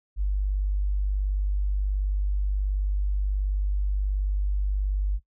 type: tone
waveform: sine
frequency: 49.31 Hz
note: G1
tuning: 11 cents sharp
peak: -22 dBFS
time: 0.16-5.2 s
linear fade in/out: 50 ms
effects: noise-tail reverb RT60 0.1 s tail -20 dB re dry